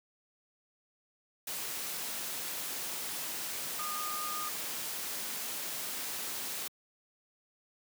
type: tone in noise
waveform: sine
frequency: 1223 Hz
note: D#6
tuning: 30 cents flat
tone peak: -37 dBFS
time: 3.79-4.49 s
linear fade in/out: 5 ms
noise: white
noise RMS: -38 dBFS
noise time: 1.47-6.68 s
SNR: -2 dB
effects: high-pass 150 Hz 12 dB/octave